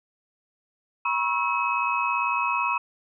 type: tone cluster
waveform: sine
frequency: 966 / 1084 / 1312 / 2559 Hz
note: B5 / C#6 / E6 / D#7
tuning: -39 / -39 / -9 / +48 cents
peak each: -27 / -27 / -31 / -27 dBFS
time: 1.05-2.78 s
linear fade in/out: 5 ms
effects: none